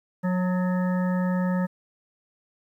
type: harmonic tone with a mistuned harmonic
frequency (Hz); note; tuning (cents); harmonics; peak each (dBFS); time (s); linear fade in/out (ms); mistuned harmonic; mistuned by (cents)
182; F#3; -28; 1 / 3 / 5 / 7 / 9 / 10; -22 / -32 / -36 / -39 / -41 / -42; 0.23-1.67; 20; 9; +55
effects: 10-bit